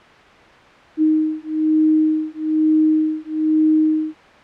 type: beating tone pair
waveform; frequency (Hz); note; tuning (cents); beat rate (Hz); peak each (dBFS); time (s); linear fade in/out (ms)
sine; 311.1 / 312.2; D#4 / D#4; 0 / +6; 1.1; -17; 0.97-4.15; 50
effects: white hiss -44 dBFS RMS until 4.43 s + low-pass 2000 Hz 12 dB/octave